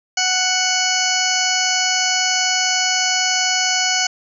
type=harmonic tone; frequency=741 Hz; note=F#5; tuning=2 cents sharp; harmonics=1 / 2 / 3 / 4 / 6 / 7 / 8 / 9; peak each=-24 / -24 / -24 / -24 / -24 / -24 / -24 / -24 dBFS; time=0.17-4.07 s; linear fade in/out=5 ms; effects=none